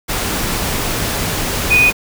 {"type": "tone in noise", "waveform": "sine", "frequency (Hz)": 2480, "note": "D#7", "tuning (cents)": -6, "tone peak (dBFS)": -8, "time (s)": [1.7, 1.91], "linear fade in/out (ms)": 20, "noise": "pink", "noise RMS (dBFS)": -19, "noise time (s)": [0.08, 1.93], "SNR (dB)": 8, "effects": []}